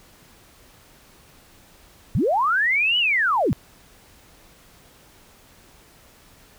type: linear two-way sweep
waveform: sine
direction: up then down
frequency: 78.5 to 3000 to 78.5 Hz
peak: -17 dBFS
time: 2.15-3.53 s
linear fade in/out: 0 ms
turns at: 2.98 s
effects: pink hiss -52 dBFS RMS until 6.58 s